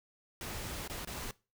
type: noise with dropouts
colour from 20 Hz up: pink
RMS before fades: -41 dBFS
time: 0.41-1.31 s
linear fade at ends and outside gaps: 1 ms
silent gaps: 0.877-0.898 / 1.049-1.073 s
effects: noise-tail reverb RT60 0.3 s tail -21 dB re dry

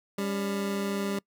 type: tone pair together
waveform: 25% pulse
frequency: 199.2 / 281.7 Hz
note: G3 / C#4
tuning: +28 / +28 cents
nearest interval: tritone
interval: 600 cents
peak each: -25 / -35 dBFS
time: 0.18-1.19 s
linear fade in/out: 5 ms
effects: noise-tail reverb RT60 0.1 s tail -25 dB re dry

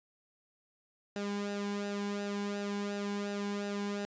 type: tone with flanger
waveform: sawtooth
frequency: 203 Hz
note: G#3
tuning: 39 cents flat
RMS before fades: -36 dBFS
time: 1.16-4.05 s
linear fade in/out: 0 ms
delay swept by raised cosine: 0.9 to 1.59 ms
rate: 2.8 Hz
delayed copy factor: -0.65
effects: resampled to 16000 Hz

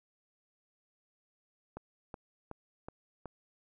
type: click train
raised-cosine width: 1 ms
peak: -28 dBFS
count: 5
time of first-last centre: 1.77-3.257 s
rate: 2.69 Hz
effects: none

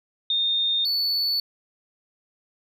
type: tone pair in turn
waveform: sine / triangle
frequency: 3655 / 4459 Hz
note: A#7 / C#8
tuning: -35 / +9 cents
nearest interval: minor third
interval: 344 cents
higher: second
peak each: -20 dBFS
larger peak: neither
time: 0.3-0.85 / 0.85-1.4 s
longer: neither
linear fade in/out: 2 ms
effects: none

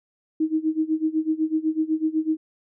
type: tone with tremolo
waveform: sine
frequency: 315.1 Hz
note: D#4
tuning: 22 cents sharp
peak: -17 dBFS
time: 0.4-2.37 s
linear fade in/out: 5 ms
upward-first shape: sine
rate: 8 Hz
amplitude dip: 90%
effects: none

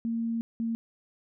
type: tone pair in turn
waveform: sine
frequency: 229.6 / 228.6 Hz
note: A#3 / A#3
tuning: -26 / -34 cents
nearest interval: unison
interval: 8 cents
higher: first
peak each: -27 dBFS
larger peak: neither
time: 0.05-0.41 / 0.6-0.75 s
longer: first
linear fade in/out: 0 ms
effects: none

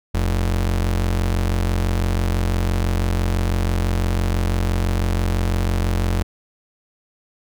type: ring-modulated tone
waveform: square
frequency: 65.3 Hz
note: C2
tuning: 3 cents flat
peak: -15 dBFS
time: 0.14-6.23 s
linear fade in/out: 10 ms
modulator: 23 Hz
effects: none

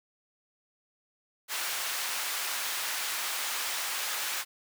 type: high-pass noise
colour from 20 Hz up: pink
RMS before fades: -33 dBFS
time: 1.48-4.45 s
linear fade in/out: 50 ms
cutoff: 1200 Hz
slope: 12 dB/octave
effects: none

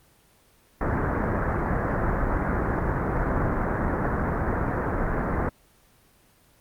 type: low-pass noise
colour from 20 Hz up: pink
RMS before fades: -25 dBFS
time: 0.81-5.49 s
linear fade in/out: 2 ms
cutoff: 1800 Hz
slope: 48 dB/octave
effects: pink hiss -59 dBFS RMS until 6.6 s + Opus 24 kbps

